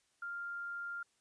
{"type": "tone", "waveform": "sine", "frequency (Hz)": 1396.9, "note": "F6", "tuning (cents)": 0, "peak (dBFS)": -39, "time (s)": [0.22, 1.03], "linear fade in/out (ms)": 5, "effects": ["white hiss -75 dBFS RMS until 1.2 s", "resampled to 22050 Hz"]}